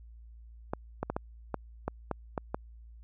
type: clicks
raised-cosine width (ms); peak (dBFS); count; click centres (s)
1; -17; 9; 0.735 / 1.03 / 1.1 / 1.165 / 1.543 / 1.88 / 2.113 / 2.378 / 2.545
effects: added 57 Hz sine -48 dBFS peak until 3.03 s